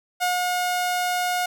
sawtooth tone with ADSR envelope, 720 Hz, F#5, 47 cents flat, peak -16 dBFS, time 0.2-1.46 s, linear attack 28 ms, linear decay 150 ms, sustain -2 dB, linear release 5 ms, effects none

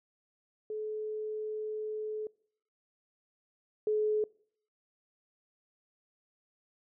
sine tone pair in turn, 429.8 / 426.8 Hz, A4 / G#4, -41 / +47 cents, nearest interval unison, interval 12 cents, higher first, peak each -34 / -26 dBFS, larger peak second, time 0.7-2.27 / 3.87-4.24 s, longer first, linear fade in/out 2 ms, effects noise-tail reverb RT60 0.6 s tail -24 dB re dry

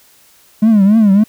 triangle tone with vibrato, 208.9 Hz, G#3, 10 cents sharp, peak -3 dBFS, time 0.62-1.24 s, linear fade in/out 10 ms, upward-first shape triangle, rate 3.5 Hz, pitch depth 170 cents each way, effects tanh soft clip ceiling 0 dBFS + white hiss -48 dBFS RMS until 1.28 s

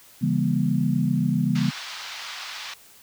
sine chord, C# diminished seventh, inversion none, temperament just, 138.59 / 166.31 / 199.57 / 239.5 Hz, C#3 / E3 / G3 / Bb3, 0 / +16 / +31 / +47 cents, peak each -25 dBFS, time 0.21-1.71 s, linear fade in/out 20 ms
white band-pass noise, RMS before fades -36 dBFS, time 1.55-2.74 s, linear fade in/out 5 ms, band 830 to 5000 Hz, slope 24 dB/octave
effects white hiss -51 dBFS RMS until 3.02 s

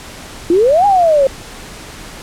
sine exponential two-way sweep, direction up then down, 326.1 to 830.6 to 526 Hz, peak -7 dBFS, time 0.5-1.27 s, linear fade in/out 2 ms, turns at 0.86 s, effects pink hiss -32 dBFS RMS until 2.22 s + low-pass 10000 Hz 12 dB/octave

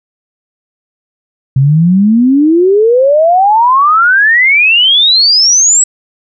sine exponential sweep, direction up, 129.4 to 7902 Hz, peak -4 dBFS, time 1.56-5.84 s, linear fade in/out 5 ms, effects none

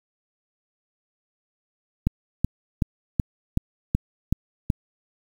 click train, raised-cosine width 5 ms, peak -7 dBFS, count 8, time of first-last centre 2.07-4.702 s, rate 2.66 Hz, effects 7-bit

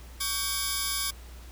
10% pulse tone cluster, 1128 / 1575 / 3661 / 5050 Hz, C#6 / G6 / A#7 / D#8, +30 / +8 / -32 / +25 cents, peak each -25 / -28 / -28 / -26 dBFS, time 0.2-1.11 s, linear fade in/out 10 ms, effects added 60 Hz sine -43 dBFS peak until 1.51 s + pink hiss -52 dBFS RMS until 1.51 s

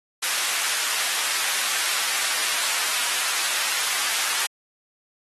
pink high-pass noise, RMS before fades -25 dBFS, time 0.22-4.47 s, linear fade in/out 10 ms, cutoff 1400 Hz, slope 12 dB/octave, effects AAC 32 kbps

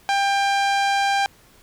sawtooth tone with low-pass filter, 795 Hz, G5, 24 cents sharp, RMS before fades -20 dBFS, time 0.09-1.26 s, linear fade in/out 0 ms, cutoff 6100 Hz, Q 0.66, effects pink hiss -53 dBFS RMS until 1.62 s

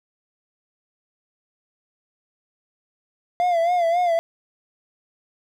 triangle tone with vibrato, 691 Hz, F5, 19 cents flat, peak -15 dBFS, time 3.4-4.19 s, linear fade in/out 0 ms, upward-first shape sine, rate 3.7 Hz, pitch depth 75 cents each way, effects 9-bit

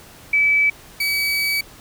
sine / 30% pulse tone pair in turn, 2300 / 2281 Hz, D7 / C#7, -37 / +49 cents, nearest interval unison, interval 14 cents, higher first, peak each -13 / -16 dBFS, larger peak first, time 0.33-0.7 / 1-1.61 s, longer second, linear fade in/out 5 ms, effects pink hiss -44 dBFS RMS until 1.8 s

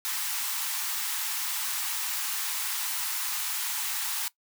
white high-pass noise, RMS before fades -31 dBFS, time 0.05-4.28 s, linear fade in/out 0 ms, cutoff 790 Hz, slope 96 dB/octave, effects noise-tail reverb RT60 0.1 s tail -19 dB re dry

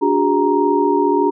sine tone cluster, 290.8 / 365.5 / 406.8 / 935 Hz, D4 / F#4 / G#4 / A#5, -17 / -21 / -36 / +5 cents, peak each -18 dBFS, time 0.01-1.31 s, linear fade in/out 20 ms, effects none

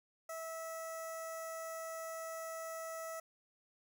15% pulse tone with notch filter, 651 Hz, E5, 22 cents flat, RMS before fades -44 dBFS, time 0.29-3.2 s, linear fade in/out 5 ms, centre 3000 Hz, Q 0.55, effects none

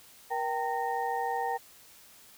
sine tone cluster, 474 / 779 / 912 / 1847 Hz, A#4 / G5 / A#5 / A#6, +29 / -11 / -38 / -16 cents, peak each -36 / -31 / -34 / -40 dBFS, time 0.3-1.58 s, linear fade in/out 20 ms, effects white hiss -55 dBFS RMS until 2.37 s

